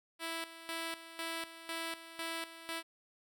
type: tone with tremolo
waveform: 5% pulse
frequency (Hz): 329.6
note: E4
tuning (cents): 0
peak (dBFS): -26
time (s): 0.19-2.83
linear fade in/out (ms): 50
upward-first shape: square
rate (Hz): 2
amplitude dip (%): 75
effects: none